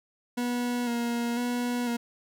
40% pulse tone with vibrato, 239.9 Hz, A#3, 50 cents sharp, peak -26 dBFS, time 0.37-1.97 s, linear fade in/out 10 ms, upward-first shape square, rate 1 Hz, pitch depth 25 cents each way, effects none

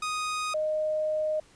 sawtooth / sine tone pair in turn, 1244.5 / 617.6 Hz, D#6 / D#5, 0 / -13 cents, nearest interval octave, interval 1213 cents, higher first, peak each -25 dBFS, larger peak neither, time 0.02-0.54 / 0.54-1.4 s, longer second, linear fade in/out 5 ms, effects pink hiss -58 dBFS RMS until 1.55 s + resampled to 22050 Hz

